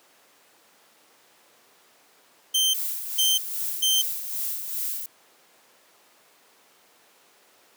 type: tone bursts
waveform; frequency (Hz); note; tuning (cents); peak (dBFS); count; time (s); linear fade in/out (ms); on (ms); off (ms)
sawtooth; 3121; G7; -8; -16; 3; 2.54-4.02; 10; 200; 440
type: noise with tremolo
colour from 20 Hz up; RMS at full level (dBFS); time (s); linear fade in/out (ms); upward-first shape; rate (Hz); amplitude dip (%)
violet; -28; 2.74-5.06; 2; sine; 2.5; 50
effects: pink hiss -57 dBFS RMS until 7.76 s + high-pass 400 Hz 12 dB/octave